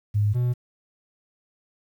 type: tone pair in turn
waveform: sine / triangle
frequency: 103.83 / 123.05 Hz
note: G#2 / B2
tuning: 0 / -6 cents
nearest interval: minor third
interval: 294 cents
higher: second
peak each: -18 dBFS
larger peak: neither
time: 0.14-0.34 / 0.34-0.54 s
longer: neither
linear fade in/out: 20 ms
effects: 9-bit